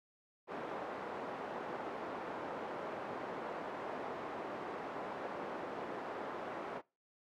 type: band-pass noise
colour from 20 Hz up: pink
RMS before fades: -43 dBFS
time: 0.47-6.82 s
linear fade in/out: 50 ms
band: 390 to 1100 Hz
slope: 12 dB/octave
effects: noise-tail reverb RT60 0.3 s tail -24 dB re dry